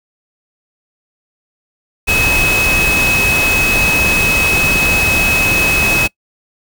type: tone in noise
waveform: sine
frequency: 2560 Hz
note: D#7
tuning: 49 cents sharp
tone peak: -12 dBFS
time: 2.07-6.08 s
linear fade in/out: 20 ms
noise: pink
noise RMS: -17 dBFS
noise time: 2.07-6.08 s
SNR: +2 dB
effects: noise-tail reverb RT60 0.1 s tail -24 dB re dry